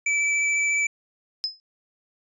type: tone with vibrato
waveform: square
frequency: 2313 Hz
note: D7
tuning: 27 cents flat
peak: -21 dBFS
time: 0.06-0.87 s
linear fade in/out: 5 ms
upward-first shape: sine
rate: 14 Hz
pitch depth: 11 cents each way
type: tone with exponential decay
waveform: sine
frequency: 5100 Hz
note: D#8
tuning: 42 cents sharp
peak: -20 dBFS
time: 1.44-1.6 s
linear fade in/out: 0 ms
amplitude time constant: 34 ms
effects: resampled to 22050 Hz